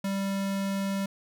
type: tone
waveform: square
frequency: 196 Hz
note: G3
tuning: in tune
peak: -28 dBFS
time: 0.04-1.06 s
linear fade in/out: 5 ms
effects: none